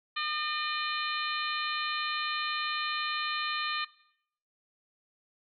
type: harmonic tone with a mistuned harmonic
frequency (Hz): 606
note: D#5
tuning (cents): -46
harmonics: 2 / 3 / 4 / 5 / 6 / 7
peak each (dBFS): -34 / -36 / -37 / -38 / -39 / -39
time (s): 0.16-3.85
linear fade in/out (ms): 10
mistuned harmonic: 7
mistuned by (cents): -53
effects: noise-tail reverb RT60 0.7 s tail -18 dB re dry + MP3 48 kbps